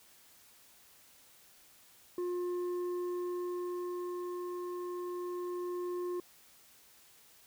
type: tone with frequency modulation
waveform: sine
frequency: 355.6 Hz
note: F4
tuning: 31 cents sharp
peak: -34 dBFS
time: 2.18-6.2 s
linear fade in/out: 2 ms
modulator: 711 Hz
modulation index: 0.5
effects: white hiss -61 dBFS RMS until 7.46 s